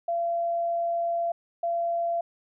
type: tone pair in turn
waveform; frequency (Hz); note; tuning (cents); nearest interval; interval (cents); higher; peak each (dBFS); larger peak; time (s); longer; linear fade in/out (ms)
sine; 682 / 682; F5 / F5; -41 / -41; unison; 0; neither; -24; neither; 0.08-1.32 / 1.63-2.21; first; 5
effects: none